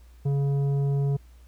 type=tone with tanh clipping; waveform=sine; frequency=140 Hz; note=C#3; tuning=18 cents sharp; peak=-23 dBFS; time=0.25-1.17 s; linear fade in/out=10 ms; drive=9 dB; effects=added 60 Hz sine -48 dBFS peak until 1.47 s + pink hiss -63 dBFS RMS until 1.47 s